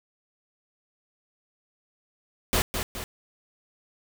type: noise with echo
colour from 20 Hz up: pink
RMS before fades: -23 dBFS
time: 2.53-2.62 s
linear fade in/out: 0 ms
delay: 210 ms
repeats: 2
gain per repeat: -6 dB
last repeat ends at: 3.04 s
effects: none